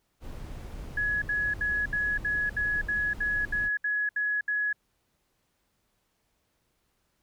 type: noise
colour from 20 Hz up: brown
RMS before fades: -39 dBFS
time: 0.2-3.7 s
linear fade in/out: 50 ms
type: tone bursts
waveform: sine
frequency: 1684 Hz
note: G#6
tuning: 24 cents sharp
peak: -25 dBFS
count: 12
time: 0.97-4.729 s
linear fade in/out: 5 ms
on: 250 ms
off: 69 ms
effects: pink hiss -74 dBFS RMS until 7.22 s